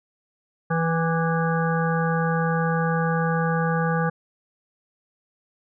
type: harmonic tone with a mistuned harmonic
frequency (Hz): 164.3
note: E3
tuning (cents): -5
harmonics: 1 / 3 / 5 / 7 / 9 / 10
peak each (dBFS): -22 / -27 / -29 / -30 / -32 / -32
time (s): 0.7-4.1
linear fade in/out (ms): 10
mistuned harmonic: 7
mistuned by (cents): +37
effects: none